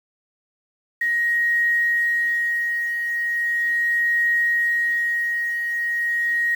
sine tone with tremolo, 1883 Hz, A#6, 17 cents sharp, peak -16 dBFS, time 1.01-6.55 s, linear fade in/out 5 ms, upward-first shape triangle, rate 0.38 Hz, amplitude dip 50%, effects 7-bit

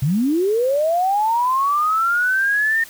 sine linear sweep, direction up, 123.47 to 1837 Hz, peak -15 dBFS, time 0.02-2.84 s, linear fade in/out 5 ms, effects white hiss -41 dBFS RMS until 2.89 s

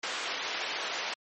white band-pass noise, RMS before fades -35 dBFS, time 0.03-1.14 s, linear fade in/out 5 ms, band 440 to 3500 Hz, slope 12 dB/octave, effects MP3 32 kbps

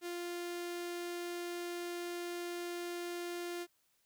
sawtooth tone with notch filter, 348.9 Hz, F4, 2 cents flat, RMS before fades -41 dBFS, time 0.01-3.67 s, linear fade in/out 50 ms, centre 900 Hz, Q 1.7, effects white hiss -75 dBFS RMS until 4.05 s

